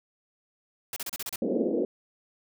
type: noise bursts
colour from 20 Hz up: white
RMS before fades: -34 dBFS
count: 7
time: 0.93-1.359 s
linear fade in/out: 2 ms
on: 33 ms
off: 33 ms
type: band-pass noise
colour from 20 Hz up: white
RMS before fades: -27 dBFS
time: 1.42-1.85 s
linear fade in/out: 2 ms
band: 210 to 520 Hz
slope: 48 dB/octave
effects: none